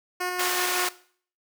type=tone with tremolo; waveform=10% pulse; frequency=361.4 Hz; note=F#4; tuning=41 cents flat; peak=-18 dBFS; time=0.2-0.89 s; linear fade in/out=10 ms; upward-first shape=square; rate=5.4 Hz; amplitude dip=25%
type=high-pass noise; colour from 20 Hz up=pink; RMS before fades=-28 dBFS; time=0.39-0.89 s; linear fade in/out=5 ms; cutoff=1000 Hz; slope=12 dB/octave
effects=noise-tail reverb RT60 0.5 s tail -18 dB re dry